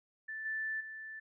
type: tone with level steps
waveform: sine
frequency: 1760 Hz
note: A6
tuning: in tune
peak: -39 / -34 / -43 dBFS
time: 0.28-1.2 s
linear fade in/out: 10 ms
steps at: 0.45 / 0.8 s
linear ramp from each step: 10 ms
effects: none